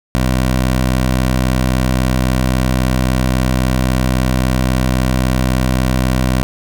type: tone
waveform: 15% pulse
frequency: 63.7 Hz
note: C2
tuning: 46 cents flat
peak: -6 dBFS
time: 0.15-6.43 s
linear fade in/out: 0 ms
effects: none